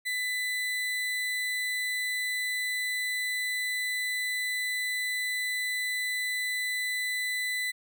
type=tone; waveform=35% pulse; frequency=2000 Hz; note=B6; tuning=21 cents sharp; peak=-27 dBFS; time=0.05-7.72 s; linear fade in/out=20 ms; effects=none